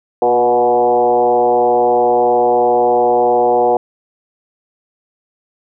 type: tone with frequency modulation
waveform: sine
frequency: 608 Hz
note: D#5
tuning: 40 cents flat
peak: -9 dBFS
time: 0.22-3.77 s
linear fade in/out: 2 ms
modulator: 123 Hz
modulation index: 1.9
effects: none